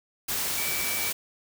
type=tone in noise; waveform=sine; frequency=2302 Hz; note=D7; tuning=35 cents flat; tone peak=-33 dBFS; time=0.57-1.11 s; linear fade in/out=10 ms; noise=white; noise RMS=-29 dBFS; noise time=0.28-1.13 s; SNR=-7 dB; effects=none